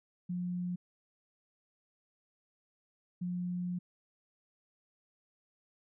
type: tone bursts at uneven times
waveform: sine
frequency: 178.2 Hz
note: F3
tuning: 35 cents sharp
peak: -33 dBFS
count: 2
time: 0.29-0.76 / 3.21-3.79 s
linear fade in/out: 10 ms
effects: none